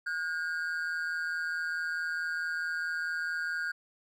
triangle ring-modulated tone, 1525 Hz, G6, 48 cents flat, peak -26 dBFS, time 0.06-3.72 s, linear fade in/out 10 ms, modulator 82.3 Hz, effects none

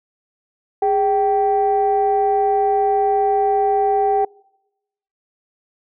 sine tone pair together, 411.4 / 776.6 Hz, G#4 / G5, -16 / -16 cents, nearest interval major seventh, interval 1100 cents, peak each -17 / -15 dBFS, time 0.82-4.25 s, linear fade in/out 5 ms, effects noise-tail reverb RT60 0.9 s tail -26 dB re dry + tanh soft clip ceiling -8 dBFS

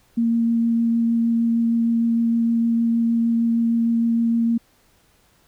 sine tone with vibrato, 231.2 Hz, A#3, 14 cents flat, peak -16 dBFS, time 0.17-4.58 s, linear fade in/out 10 ms, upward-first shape triangle, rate 6.5 Hz, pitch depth 10 cents each way, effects pink hiss -59 dBFS RMS until 5.47 s

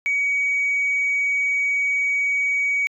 sine tone, 2259 Hz, C#7, 32 cents sharp, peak -17 dBFS, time 0.06-2.87 s, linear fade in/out 0 ms, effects tanh soft clip ceiling -15 dBFS

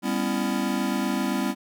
square chord, C# half-diminished seventh, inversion second, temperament just, 199.57 / 249.5 / 277.2 / 332.6 Hz, G3 / B3 / C#4 / E4, +31 / +18 / 0 / +16 cents, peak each -29 / -29 / -31 / -32 dBFS, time 0.02-1.55 s, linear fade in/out 50 ms, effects none

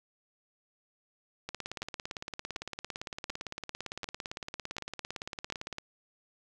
two click trains, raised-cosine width 0.2 ms, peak -19 / -20 dBFS, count 6 / 77, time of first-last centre 1.82-5.524 / 1.49-5.784 s, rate 1.35 / 17.7 Hz, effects none

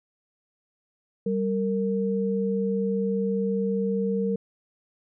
sine tone pair together, 194.92 / 460 Hz, G3 / A#4, -10 / -23 cents, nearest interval octave + minor third, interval 1487 cents, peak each -25 / -26 dBFS, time 1.26-4.36 s, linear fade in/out 5 ms, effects none

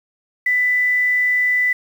sine tone with quantisation, 1990 Hz, B6, 13 cents sharp, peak -14 dBFS, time 0.46-1.73 s, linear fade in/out 5 ms, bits 7, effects none

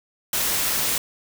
white noise, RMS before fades -23 dBFS, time 0.33-0.98 s, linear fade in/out 2 ms, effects none

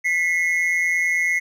triangle tone pair together, 1987.9 / 2157 Hz, B6 / C#7, +11 / -48 cents, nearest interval minor second, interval 141 cents, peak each -19 dBFS, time 0.04-1.4 s, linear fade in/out 20 ms, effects none

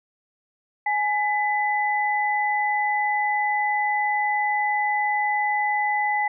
sine tone pair together, 837 / 2000 Hz, G#5 / B6, +13 / +21 cents, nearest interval octave + minor third, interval 1508 cents, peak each -22 / -24 dBFS, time 0.86-6.28 s, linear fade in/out 5 ms, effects none

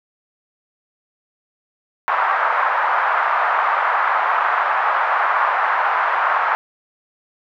white band-pass noise, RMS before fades -18 dBFS, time 2.08-6.55 s, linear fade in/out 0 ms, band 790 to 1400 Hz, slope 24 dB/octave, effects none

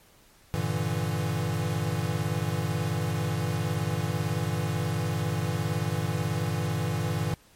square chord, E half-diminished seventh, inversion first, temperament equal, 98 / 116.54 / 146.83 / 164.81 Hz, G2 / Bb2 / D3 / E3, 0 / 0 / 0 / 0 cents, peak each -33 / -32 / -33 / -32 dBFS, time 0.54-7.34 s, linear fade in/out 0 ms, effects pink hiss -58 dBFS RMS until 7.55 s + MP3 64 kbps

